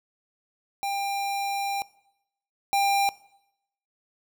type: tone pair in turn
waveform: square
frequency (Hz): 796 / 796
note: G5 / G5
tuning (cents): +26 / +26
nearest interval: unison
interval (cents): 0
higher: neither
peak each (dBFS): -27 / -21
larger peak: second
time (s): 0.83-1.82 / 2.73-3.09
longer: first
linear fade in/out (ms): 0
effects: noise-tail reverb RT60 0.8 s tail -20 dB re dry